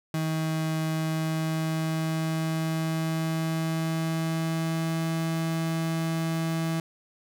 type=tone with pitch glide; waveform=35% pulse; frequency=158.9 to 163.08 Hz; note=D#3 to E3; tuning=+37 to -18 cents; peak=-24 dBFS; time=0.14-6.8 s; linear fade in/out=2 ms; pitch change=+45 cents; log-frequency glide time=0.84-5.04 s; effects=none

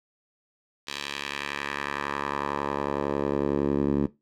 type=tone with band-pass filter sweep; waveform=10% pulse; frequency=71 Hz; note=C#2; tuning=42 cents sharp; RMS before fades=-28 dBFS; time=0.87-4.07 s; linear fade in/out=10 ms; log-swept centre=3800 to 260 Hz; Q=1.3; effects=noise-tail reverb RT60 0.2 s tail -17 dB re dry

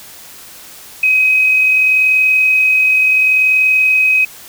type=tone with amplitude modulation; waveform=sine; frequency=2528 Hz; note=D#7; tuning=27 cents sharp; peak=-7 dBFS; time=1.03-4.25 s; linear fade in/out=5 ms; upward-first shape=sine; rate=40.7 Hz; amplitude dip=25%; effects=white hiss -36 dBFS RMS until 4.48 s

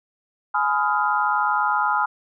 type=chord; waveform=sine; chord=F half-diminished seventh; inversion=first; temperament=just; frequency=838.1 / 1005.8 / 1257.2 / 1396.9 Hz; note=Ab5 / Cb6 / Eb6 / F6; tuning=+16 / +31 / +18 / 0 cents; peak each=-23 / -24 / -24 / -24 dBFS; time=0.54-2.06 s; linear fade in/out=10 ms; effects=none

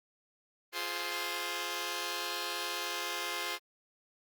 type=chord; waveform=5% pulse; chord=F minor; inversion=none; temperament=just; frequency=349.2 / 419.1 / 523.8 Hz; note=F4 / Ab4 / C5; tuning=0 / +16 / +2 cents; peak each=-28 dBFS; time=0.72-3.59 s; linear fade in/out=50 ms; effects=Opus 24 kbps

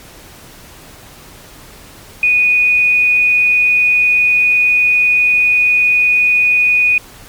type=tone; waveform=sine; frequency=2473 Hz; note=D#7; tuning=11 cents flat; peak=-8 dBFS; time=2.23-6.98 s; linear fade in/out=2 ms; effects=pink hiss -38 dBFS RMS until 7.28 s + MP3 96 kbps

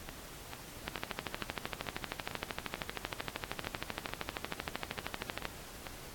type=two click trains; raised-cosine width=0.3 ms; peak=-24 / -18 dBFS; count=14 / 60; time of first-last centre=0.09-5.868 / 0.88-5.454 s; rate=2.25 / 12.9 Hz; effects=pink hiss -49 dBFS RMS until 6.14 s + AAC 64 kbps

